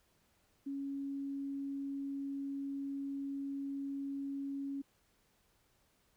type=tone; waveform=sine; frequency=277.2 Hz; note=C#4; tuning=in tune; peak=-37 dBFS; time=0.66-4.82 s; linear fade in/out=10 ms; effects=pink hiss -73 dBFS RMS until 6.16 s